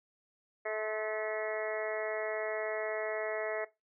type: harmonic tone with a mistuned harmonic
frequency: 216.3 Hz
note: A3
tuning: 29 cents flat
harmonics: 2 / 3 / 4 / 5 / 6 / 7 / 8 / 9 / 10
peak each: -38 / -36 / -48 / -49 / -46 / -52 / -44 / -43 / -44 dBFS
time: 0.65-3.65 s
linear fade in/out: 10 ms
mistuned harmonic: 5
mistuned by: -37 cents
effects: noise-tail reverb RT60 0.2 s tail -17 dB re dry